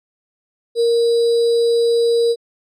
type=tone with sample-and-hold; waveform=sine; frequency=467 Hz; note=A#4; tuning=3 cents sharp; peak=-12 dBFS; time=0.75-2.36 s; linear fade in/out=50 ms; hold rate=4410 Hz; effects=low-pass 7000 Hz 12 dB/octave